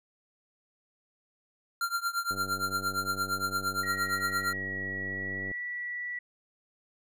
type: tone with tremolo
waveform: square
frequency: 1383 Hz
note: F6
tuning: 17 cents flat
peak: -26 dBFS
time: 1.81-4.53 s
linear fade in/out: 2 ms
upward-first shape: triangle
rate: 8.7 Hz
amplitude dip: 95%
type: click train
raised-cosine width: 2 ms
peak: -29 dBFS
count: 308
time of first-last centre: 2.31-5.515 s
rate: 95.8 Hz
type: tone with pitch glide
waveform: sine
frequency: 1896 to 1950.4 Hz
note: A#6 to B6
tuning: +29 to -22 cents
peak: -33 dBFS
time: 3.83-6.19 s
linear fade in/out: 5 ms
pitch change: +49 cents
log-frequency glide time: 4.11-5.64 s
effects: none